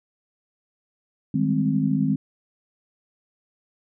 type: chord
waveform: sine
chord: Ab major seventh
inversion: second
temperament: equal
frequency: 155.56 / 196 / 207.7 / 261.6 Hz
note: Eb3 / G3 / Ab3 / C4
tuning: 0 / 0 / 0 / 0 cents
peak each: -24 / -27 / -25 / -23 dBFS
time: 1.34-2.16 s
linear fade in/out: 5 ms
effects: none